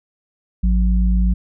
sine tone pair together, 54.2 / 182.3 Hz, A1 / F#3, -25 / -25 cents, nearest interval octave + major sixth, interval 2100 cents, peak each -13 / -20 dBFS, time 0.63-1.34 s, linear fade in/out 10 ms, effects none

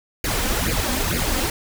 pink noise with flanger, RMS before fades -22 dBFS, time 0.24-1.5 s, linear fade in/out 2 ms, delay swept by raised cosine 0.43 to 3.93 ms, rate 2.2 Hz, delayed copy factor +0.75, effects none

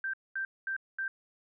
sine tone bursts, 1568 Hz, G6, in tune, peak -31 dBFS, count 4, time 0.04-1.08 s, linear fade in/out 2 ms, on 95 ms, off 220 ms, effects none

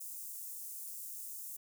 white high-pass noise, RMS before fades -45 dBFS, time 0-1.57 s, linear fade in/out 10 ms, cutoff 7400 Hz, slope 24 dB/octave, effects none

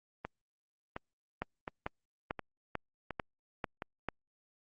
two click trains, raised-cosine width 0.5 ms, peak -19 / -23 dBFS, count 7 / 6, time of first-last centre 1.42-4.087 / 0.25-3.821 s, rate 2.25 / 1.4 Hz, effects Opus 32 kbps

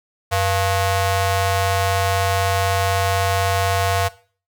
sawtooth ring-modulated tone, 392 Hz, G4, in tune, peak -10 dBFS, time 0.31-4.09 s, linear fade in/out 20 ms, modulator 300 Hz, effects noise-tail reverb RT60 0.4 s tail -17 dB re dry

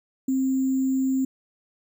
sine tone with sample-and-hold, 264.2 Hz, C4, 17 cents sharp, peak -20 dBFS, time 0.28-1.25 s, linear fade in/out 5 ms, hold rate 7350 Hz, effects none

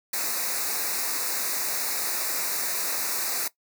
white band-stop noise, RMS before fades -28 dBFS, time 0.13-3.48 s, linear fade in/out 5 ms, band 2600 to 3800 Hz, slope 96 dB/octave, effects noise-tail reverb RT60 0.1 s tail -18 dB re dry + high-pass 300 Hz 12 dB/octave

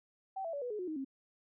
sine tone with pitch steps, 770 / 662.6 / 570.2 / 490.7 / 422.3 / 363.4 / 312.7 / 269.1 Hz, G5 / E5 / C#5 / B4 / G#4 / F#4 / D#4 / C4, -31 / +9 / +49 / -11 / +29 / -31 / +9 / +49 cents, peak -36 dBFS, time 0.36-1.048 s, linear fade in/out 10 ms, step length 86 ms, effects none

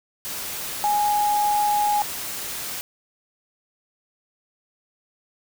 sine tone in noise, 830.6 Hz, G#5, in tune, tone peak -18 dBFS, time 0.84-2.02 s, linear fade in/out 0 ms, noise white, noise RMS -31 dBFS, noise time 0.25-2.81 s, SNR +10 dB, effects none

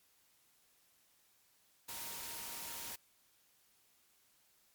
sine tone in noise, 932.3 Hz, A#5, in tune, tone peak -56 dBFS, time 1.88-2.96 s, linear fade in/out 10 ms, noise white, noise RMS -45 dBFS, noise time 1.88-2.96 s, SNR -14 dB, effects white hiss -71 dBFS RMS until 4.74 s + MP3 96 kbps

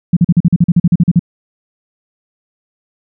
sine tone bursts, 172.5 Hz, F3, 21 cents flat, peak -4 dBFS, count 14, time 0.13-1.194 s, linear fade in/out 5 ms, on 37 ms, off 42 ms, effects none

